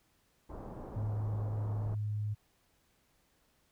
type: low-pass noise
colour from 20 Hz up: pink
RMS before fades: -45 dBFS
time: 0.49-1.95 s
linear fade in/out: 10 ms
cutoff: 1000 Hz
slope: 24 dB/octave
type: tone with pitch glide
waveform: sine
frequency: 105.9 to 105.23 Hz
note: G#2 to G#2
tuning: +34 to +23 cents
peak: -32 dBFS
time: 0.95-2.35 s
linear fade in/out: 20 ms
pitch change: -11 cents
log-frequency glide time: 1.51-2.16 s
effects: pink hiss -72 dBFS RMS until 3.71 s